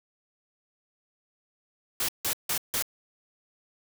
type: noise bursts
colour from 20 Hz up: white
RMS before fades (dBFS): -28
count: 4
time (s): 2-2.824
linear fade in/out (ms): 2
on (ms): 86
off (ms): 160
effects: none